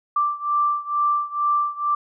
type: beating tone pair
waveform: sine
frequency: 1174.7 / 1176.9 Hz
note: D6 / D6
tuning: 0 / +3 cents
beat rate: 2.2 Hz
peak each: -21 / -23 dBFS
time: 0.16-1.95 s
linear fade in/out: 5 ms
effects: none